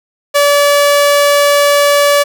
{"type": "tone", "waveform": "sawtooth", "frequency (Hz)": 575, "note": "D5", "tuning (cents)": -37, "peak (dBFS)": -3, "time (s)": [0.34, 2.24], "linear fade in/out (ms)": 20, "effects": []}